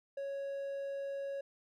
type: tone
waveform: triangle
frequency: 554 Hz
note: C#5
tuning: 1 cent flat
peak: -35 dBFS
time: 0.17-1.41 s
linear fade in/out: 5 ms
effects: none